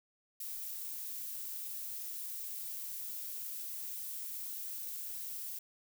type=noise; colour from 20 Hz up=violet; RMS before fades=-42 dBFS; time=0.4-5.59 s; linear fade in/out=5 ms; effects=none